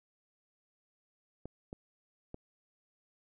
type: clicks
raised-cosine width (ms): 2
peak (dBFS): -29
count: 3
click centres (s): 1.456 / 1.729 / 2.344
effects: none